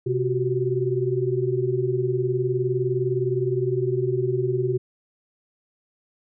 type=tone cluster; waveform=sine; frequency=128.7 / 363.4 / 383 Hz; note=C3 / F#4 / G4; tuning=-28 / -31 / -40 cents; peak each=-25 dBFS; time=0.06-4.78 s; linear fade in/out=10 ms; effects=none